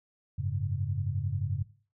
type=chord; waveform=sine; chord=F# suspended second; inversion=none; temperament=equal; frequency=92.5 / 103.83 / 138.59 Hz; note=F#2 / G#2 / C#3; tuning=0 / 0 / 0 cents; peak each=-33 dBFS; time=0.38-1.63 s; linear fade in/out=10 ms; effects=noise-tail reverb RT60 0.4 s tail -17 dB re dry